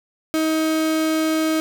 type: tone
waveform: 35% pulse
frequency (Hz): 316.4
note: D#4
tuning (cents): +29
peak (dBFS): -16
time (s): 0.34-1.6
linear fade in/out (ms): 0
effects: none